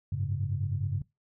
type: chord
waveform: sine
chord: F# suspended second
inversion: none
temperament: equal with one note detuned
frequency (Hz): 94.17 / 103.83 / 138.59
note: F#2 / G#2 / C#3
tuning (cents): +31 / 0 / 0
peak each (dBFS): -32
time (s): 0.12-1.02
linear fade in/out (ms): 5
effects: noise-tail reverb RT60 0.2 s tail -22 dB re dry + tanh soft clip ceiling -18 dBFS